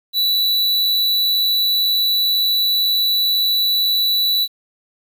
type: tone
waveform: square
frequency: 3951 Hz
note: B7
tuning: in tune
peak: -15 dBFS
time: 0.13-4.48 s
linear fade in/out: 50 ms
effects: 8-bit

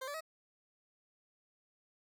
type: tone with pitch steps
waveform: 20% pulse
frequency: 523.3 / 577.3 / 636.9 Hz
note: C5 / D5 / D#5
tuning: 0 / -30 / +40 cents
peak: -35 dBFS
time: 0.01-0.208 s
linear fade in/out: 10 ms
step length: 66 ms
effects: none

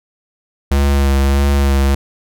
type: tone with vibrato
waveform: square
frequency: 69.3 Hz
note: C#2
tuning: in tune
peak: -11 dBFS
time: 0.71-1.95 s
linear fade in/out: 5 ms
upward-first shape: sine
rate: 1.6 Hz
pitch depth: 25 cents each way
effects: none

